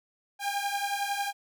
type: beating tone pair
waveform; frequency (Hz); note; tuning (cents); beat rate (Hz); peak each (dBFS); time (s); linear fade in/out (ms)
sawtooth; 799 / 810; G5 / G#5; +33 / -43; 11; -28 / -28; 0.39-1.33; 50
effects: none